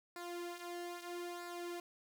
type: tone with flanger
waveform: sawtooth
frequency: 349.2 Hz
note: F4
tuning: in tune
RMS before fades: -45 dBFS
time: 0.16-1.8 s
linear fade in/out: 2 ms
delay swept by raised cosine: 0.32 to 3.72 ms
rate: 0.78 Hz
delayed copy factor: -0.65
effects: none